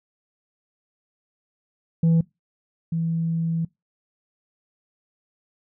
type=tone pair in turn; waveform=sine; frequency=164.8 / 164.8 Hz; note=E3 / E3; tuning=0 / 0 cents; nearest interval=unison; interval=0 cents; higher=neither; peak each=-12 / -21 dBFS; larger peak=first; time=2.03-2.21 / 2.92-3.65 s; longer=second; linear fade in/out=5 ms; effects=noise-tail reverb RT60 0.2 s tail -23 dB re dry + tanh soft clip ceiling -14 dBFS